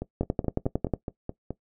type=two click trains; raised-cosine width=2 ms; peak=-18 / -11 dBFS; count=8 / 9; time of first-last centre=0.02-1.506 / 0.21-0.937 s; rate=4.71 / 11 Hz; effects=noise-tail reverb RT60 0.1 s tail -18 dB re dry